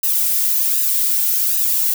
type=noise with flanger; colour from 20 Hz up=violet; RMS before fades=-17 dBFS; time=0.03-1.94 s; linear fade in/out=5 ms; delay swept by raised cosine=0.89 to 2.39 ms; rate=1.3 Hz; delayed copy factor=-0.6; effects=none